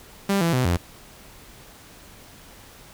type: tone with pitch steps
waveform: sawtooth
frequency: 198 / 167.6 / 127.2 / 87.1 Hz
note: G3 / E3 / C3 / F2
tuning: +18 / +29 / -48 / -4 cents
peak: -15 dBFS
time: 0.29-0.77 s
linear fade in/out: 5 ms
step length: 120 ms
effects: pink hiss -47 dBFS RMS until 2.93 s